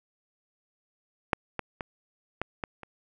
clicks, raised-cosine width 0.5 ms, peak -7 / -15 / -18 / -14 / -16 / -27 dBFS, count 6, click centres 1.332 / 1.593 / 1.808 / 2.416 / 2.638 / 2.833 s, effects none

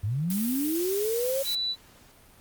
sine linear sweep, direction up, 92.5 to 554.4 Hz, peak -25 dBFS, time 0.03-1.43 s, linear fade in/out 10 ms
blue noise, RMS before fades -34 dBFS, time 0.3-1.55 s, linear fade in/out 2 ms
sine tone, 3962 Hz, B7, 5 cents sharp, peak -26 dBFS, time 1.44-1.76 s, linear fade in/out 50 ms
effects pink hiss -55 dBFS RMS until 2.4 s + Opus 32 kbps

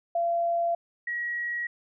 sine tone pair in turn, 683 / 1908.5 Hz, F5 / A#6, -39 / +40 cents, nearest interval octave + tritone, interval 1779 cents, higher second, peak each -23 / -28 dBFS, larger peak first, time 0.15-0.75 / 1.07-1.67 s, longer neither, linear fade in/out 5 ms, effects none

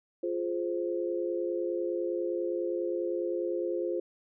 sine chord, F minor, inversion none, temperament just, 349.2 / 419.1 / 523.8 Hz, F4 / Ab4 / C5, 0 / +16 / +2 cents, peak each -31 / -36 / -34 dBFS, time 0.23-4 s, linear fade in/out 5 ms, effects none

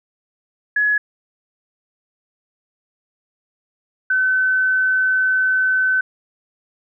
sine tone pair in turn, 1689 / 1520.1 Hz, G#6 / F#6, +29 / +46 cents, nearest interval major second, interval 183 cents, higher first, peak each -14 dBFS, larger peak neither, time 0.76-0.98 / 4.1-6.01 s, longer second, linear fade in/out 5 ms, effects none

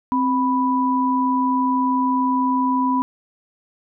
sine tone pair together, 261.6 / 987.8 Hz, C4 / B5, 0 / 0 cents, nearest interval octave + major seventh, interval 2300 cents, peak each -19 dBFS, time 0.12-3.02 s, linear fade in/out 0 ms, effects none

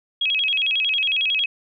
sine tone with vibrato, 2900 Hz, F#7, 35 cents flat, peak -18 dBFS, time 0.21-1.46 s, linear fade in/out 5 ms, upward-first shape square, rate 11 Hz, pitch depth 220 cents each way, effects none

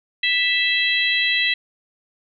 harmonic tone with a mistuned harmonic, 659.3 Hz, E5, in tune, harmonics 3 / 4 / 5 / 6, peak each -21 / -22 / -23 / -24 dBFS, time 0.23-1.54 s, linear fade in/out 5 ms, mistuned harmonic 5, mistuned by -23 cents, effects none

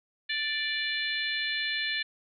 harmonic tone, 587.3 Hz, D5, in tune, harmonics 3 / 4 / 5 / 6 / 7, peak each -32 / -35 / -37 / -35 / -36 dBFS, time 0.29-2.03 s, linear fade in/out 10 ms, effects none

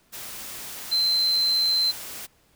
sine tone in noise, 4093 Hz, C8, 39 cents flat, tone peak -19 dBFS, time 0.91-1.92 s, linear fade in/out 20 ms, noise white, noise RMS -37 dBFS, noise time 0.12-2.27 s, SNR +15 dB, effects pink hiss -62 dBFS RMS until 2.55 s

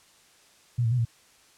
sine tone with pitch steps, 120.4 / 113.2 / 125 / 115.6 Hz, B2 / A2 / B2 / A#2, -44 / +50 / +21 / -14 cents, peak -21 dBFS, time 0.78-1.052 s, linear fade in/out 10 ms, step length 68 ms, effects white hiss -58 dBFS RMS until 1.57 s + low-pass 9000 Hz 12 dB/octave

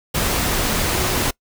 sine tone in noise, 368.8 Hz, F#4, 6 cents flat, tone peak -29 dBFS, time 0.94-1.23 s, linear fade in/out 10 ms, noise pink, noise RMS -20 dBFS, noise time 0.14-1.31 s, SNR -12 dB, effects noise-tail reverb RT60 0.1 s tail -24 dB re dry

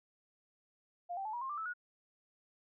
sine tone with pitch steps, 702 / 778.9 / 864.3 / 959 / 1064 / 1180.6 / 1310 / 1453.5 Hz, F5 / G5 / A5 / A#5 / C6 / D6 / E6 / F#6, +9 / -11 / -31 / +49 / +29 / +9 / -11 / -31 cents, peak -37 dBFS, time 1.09-1.738 s, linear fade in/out 20 ms, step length 81 ms, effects none

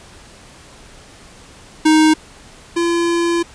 square tone pair in turn, 312 / 340.7 Hz, D#4 / F4, +5 / -43 cents, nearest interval major second, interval 152 cents, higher second, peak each -9 / -15 dBFS, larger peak first, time 1.85-2.14 / 2.76-3.43 s, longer second, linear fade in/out 10 ms, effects pink hiss -42 dBFS RMS until 3.54 s + resampled to 22050 Hz

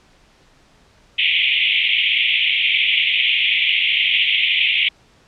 white band-pass noise, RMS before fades -17 dBFS, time 1.18-4.89 s, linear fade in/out 10 ms, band 2100 to 3400 Hz, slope 96 dB/octave, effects pink hiss -53 dBFS RMS until 5.27 s + low-pass 6000 Hz 12 dB/octave

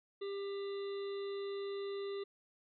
harmonic tone, 397.6 Hz, G4, 25 cents sharp, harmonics 1 / 3 / 5 / 7 / 9 / 10, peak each -38 / -53 / -57 / -61 / -57 / -57 dBFS, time 0.21-2.24 s, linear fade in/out 10 ms, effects none

